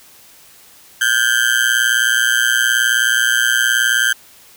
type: tone with amplitude modulation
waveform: 35% pulse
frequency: 1568 Hz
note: G6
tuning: in tune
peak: -7 dBFS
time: 1.01-4.13 s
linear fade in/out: 5 ms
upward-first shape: sine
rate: 119 Hz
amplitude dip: 90%
effects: white hiss -45 dBFS RMS until 4.56 s

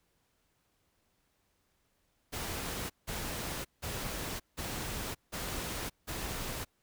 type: noise bursts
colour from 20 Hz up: pink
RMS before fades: -38 dBFS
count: 6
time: 2.32-6.65 s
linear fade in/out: 20 ms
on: 580 ms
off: 170 ms
effects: pink hiss -75 dBFS RMS until 6.82 s

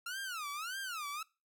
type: tone with vibrato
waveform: sawtooth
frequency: 1352 Hz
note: E6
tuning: 43 cents sharp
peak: -35 dBFS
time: 0.06-1.23 s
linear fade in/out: 5 ms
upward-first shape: sine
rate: 1.7 Hz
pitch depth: 290 cents each way
effects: noise-tail reverb RT60 0.3 s tail -23 dB re dry

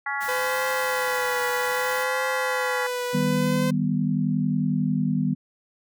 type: harmonic tone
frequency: 280 Hz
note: C#4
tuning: 18 cents sharp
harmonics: 3 / 4 / 5 / 6 / 7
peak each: -31 / -34 / -32 / -33 / -30 dBFS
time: 0.06-2.87 s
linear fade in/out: 5 ms
type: noise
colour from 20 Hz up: white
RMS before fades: -38 dBFS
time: 0.2-2.05 s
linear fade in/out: 20 ms
type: tone with vibrato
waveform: sawtooth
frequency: 505 Hz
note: B4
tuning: 39 cents sharp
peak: -22 dBFS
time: 0.28-3.71 s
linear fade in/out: 10 ms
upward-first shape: triangle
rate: 0.63 Hz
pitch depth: 48 cents each way
type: chord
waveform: sine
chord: Eb augmented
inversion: none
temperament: equal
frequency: 155.56 / 196 / 246.9 Hz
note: Eb3 / G3 / B3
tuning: 0 / 0 / 0 cents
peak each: -25 dBFS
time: 3.13-5.35 s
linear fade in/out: 20 ms
effects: none

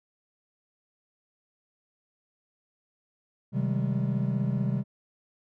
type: chord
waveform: triangle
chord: Ab major seventh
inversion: first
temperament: equal with one note detuned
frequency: 130.81 / 155.56 / 192.19 / 207.7 Hz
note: C3 / Eb3 / G3 / Ab3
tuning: 0 / 0 / -34 / 0 cents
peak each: -26 / -31 / -28 / -32 dBFS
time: 3.52-4.84 s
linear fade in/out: 50 ms
effects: none

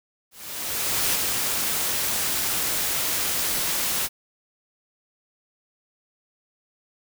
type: noise with ADSR envelope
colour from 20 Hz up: white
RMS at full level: -22 dBFS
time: 0.31-4.09 s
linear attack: 830 ms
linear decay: 20 ms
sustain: -3 dB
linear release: 43 ms
effects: none

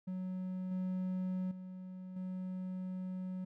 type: tone with level steps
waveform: triangle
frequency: 185 Hz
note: F#3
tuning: in tune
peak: -35 / -32 / -42 / -36 dBFS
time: 0.07-3.45 s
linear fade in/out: 10 ms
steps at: 0.71 / 1.51 / 2.16 s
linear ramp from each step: 5 ms
effects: none

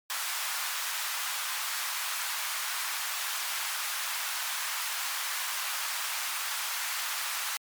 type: high-pass noise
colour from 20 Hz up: pink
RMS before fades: -33 dBFS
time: 0.1-7.57 s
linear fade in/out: 0 ms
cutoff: 980 Hz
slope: 24 dB/octave
effects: MP3 96 kbps

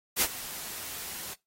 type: noise with ADSR envelope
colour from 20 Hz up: white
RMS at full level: -23 dBFS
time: 0.16-1.34 s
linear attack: 56 ms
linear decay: 58 ms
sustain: -16 dB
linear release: 7 ms
effects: noise-tail reverb RT60 0.2 s tail -21 dB re dry + AAC 48 kbps

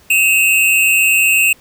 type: tone pair together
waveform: square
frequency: 2558 / 2738 Hz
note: D#7 / F7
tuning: +47 / -35 cents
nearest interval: minor second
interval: 118 cents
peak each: -13 dBFS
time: 0.1-1.53 s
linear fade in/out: 5 ms
effects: pink hiss -48 dBFS RMS until 1.6 s

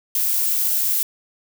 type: noise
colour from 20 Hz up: violet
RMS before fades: -20 dBFS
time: 0.15-1.03 s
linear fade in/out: 2 ms
effects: none

